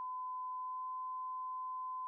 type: tone with pitch glide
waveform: sine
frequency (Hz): 1014 to 1021.6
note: B5 to C6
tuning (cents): +45 to -42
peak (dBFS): -39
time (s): 0-2.07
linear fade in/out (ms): 0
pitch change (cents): +13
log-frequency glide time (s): 0.57-0.86
effects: none